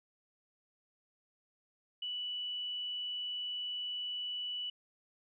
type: tone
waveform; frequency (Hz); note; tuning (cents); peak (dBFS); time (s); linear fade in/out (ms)
sine; 2960; F#7; 0; -36; 2.02-4.7; 5
effects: none